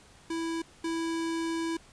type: tone pair in turn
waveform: square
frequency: 329.6 / 329.6 Hz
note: E4 / E4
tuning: 0 / 0 cents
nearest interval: unison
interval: 0 cents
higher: neither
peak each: -31 / -30 dBFS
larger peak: second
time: 0.3-0.62 / 0.84-1.77 s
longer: second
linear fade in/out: 5 ms
effects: pink hiss -56 dBFS RMS until 1.92 s + resampled to 22050 Hz